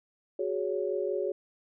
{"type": "chord", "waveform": "sine", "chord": "F# suspended second", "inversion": "none", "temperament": "equal with one note detuned", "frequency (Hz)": [370, 415.3, 559.8], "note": ["F#4", "G#4", "C#5"], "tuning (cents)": [0, 0, 17], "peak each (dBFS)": [-32, -32, -33], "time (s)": [0.39, 1.32], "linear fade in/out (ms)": 5, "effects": []}